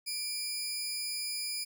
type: tone pair together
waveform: 20% pulse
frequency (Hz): 2363 / 5000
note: D7 / D#8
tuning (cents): +10 / +8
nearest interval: octave + minor second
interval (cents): 1298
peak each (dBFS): -35 / -29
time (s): 0.06-1.65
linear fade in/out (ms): 20
effects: none